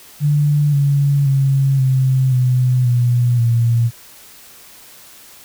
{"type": "tone with pitch steps", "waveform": "sine", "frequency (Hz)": [146.83, 141.42, 136.21, 131.19, 126.35, 121.7, 117.21], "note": ["D3", "C#3", "C#3", "C3", "B2", "B2", "A#2"], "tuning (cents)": [0, 35, -30, 5, 40, -25, 10], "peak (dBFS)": -11, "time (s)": [0.2, 3.91], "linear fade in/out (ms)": 50, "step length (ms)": 530, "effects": ["white hiss -42 dBFS RMS until 5.44 s"]}